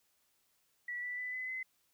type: tone with pitch steps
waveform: sine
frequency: 1949 / 1971.6 / 1994.6 / 2018 / 2041 Hz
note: B6 / B6 / B6 / B6 / C7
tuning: -23 / -3 / +17 / +37 / -44 cents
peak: -37 dBFS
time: 0.88-1.63 s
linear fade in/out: 5 ms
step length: 150 ms
effects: white hiss -75 dBFS RMS until 1.93 s